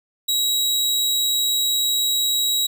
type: tone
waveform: sawtooth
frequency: 3854 Hz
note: B7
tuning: 43 cents flat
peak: -15 dBFS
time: 0.28-2.67 s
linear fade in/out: 10 ms
effects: none